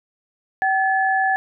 sine tone pair together, 766.5 / 1719 Hz, G5 / A6, -39 / -41 cents, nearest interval octave + major second, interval 1398 cents, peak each -18 / -20 dBFS, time 0.62-1.36 s, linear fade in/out 0 ms, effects none

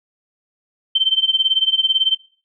sine tone with tremolo, 3108 Hz, G7, 16 cents flat, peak -10 dBFS, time 0.95-2.15 s, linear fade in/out 5 ms, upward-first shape sine, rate 18 Hz, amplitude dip 95%, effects noise-tail reverb RT60 0.4 s tail -22 dB re dry

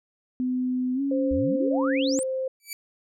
sine tone with pitch glide, 253.1 to 277.6 Hz, B3 to C#4, +43 to +3 cents, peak -23 dBFS, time 0.4-2.19 s, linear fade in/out 0 ms, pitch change +160 cents, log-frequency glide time 0.94-1.01 s
sine tone, 523.3 Hz, C5, in tune, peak -25 dBFS, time 1.11-2.48 s, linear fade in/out 5 ms
sine exponential sweep, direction up, 63.1 to 9470 Hz, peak -29 dBFS, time 1.31-2.23 s, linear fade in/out 0 ms
10% pulse tone with exponential growth, 2305 Hz, D7, 33 cents flat, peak -20 dBFS, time 2.6-2.73 s, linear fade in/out 1 ms, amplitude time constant 27 ms
effects none

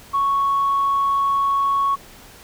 sine tone, 1108.7 Hz, C#6, in tune, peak -15 dBFS, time 0.13-1.96 s, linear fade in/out 20 ms, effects tanh soft clip ceiling -12 dBFS + pink hiss -44 dBFS RMS until 2.43 s

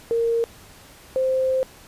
sine tone pair in turn, 462.8 / 522.1 Hz, A#4 / C5, -13 / -4 cents, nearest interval major second, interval 209 cents, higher second, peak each -18 dBFS, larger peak neither, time 0.11-0.44 / 1.16-1.63 s, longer second, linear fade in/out 0 ms, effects pink hiss -47 dBFS RMS until 1.87 s + resampled to 32000 Hz

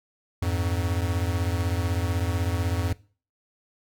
square beating tone pair, 85.9 / 101.9 Hz, F2 / G#2, -28 / -32 cents, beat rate 16 Hz, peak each -26 / -29 dBFS, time 0.42-2.93 s, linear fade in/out 5 ms, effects noise-tail reverb RT60 0.4 s tail -21 dB re dry

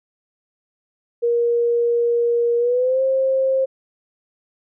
sine tone with pitch glide, 472.6 to 530.5 Hz, A#4 to C5, +24 to +24 cents, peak -15 dBFS, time 1.22-3.66 s, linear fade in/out 20 ms, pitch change +200 cents, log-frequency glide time 2.58-3.02 s, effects none

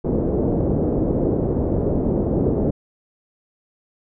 white low-pass noise, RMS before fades -20 dBFS, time 0.04-2.71 s, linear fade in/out 10 ms, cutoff 470 Hz, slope 24 dB/octave, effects none

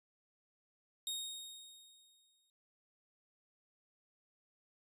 sawtooth tone with exponential decay, 3729 Hz, A#7, in tune, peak -33 dBFS, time 1.07-2.5 s, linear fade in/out 1 ms, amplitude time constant 310 ms, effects noise-tail reverb RT60 0.1 s tail -26 dB re dry + resampled to 32000 Hz

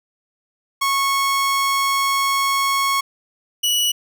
sawtooth tone pair in turn, 1100 / 2937 Hz, C#6 / F#7, -14 / -13 cents, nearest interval octave + perfect fourth, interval 1701 cents, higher second, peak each -13 dBFS, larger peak neither, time 0.81-3.01 / 3.63-3.92 s, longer first, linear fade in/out 10 ms, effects none

